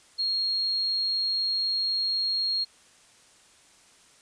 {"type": "tone", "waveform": "sine", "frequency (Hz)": 4264, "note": "C8", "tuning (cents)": 32, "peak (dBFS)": -24, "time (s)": [0.18, 2.65], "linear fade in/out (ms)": 20, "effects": ["white hiss -57 dBFS RMS until 4.21 s", "resampled to 22050 Hz"]}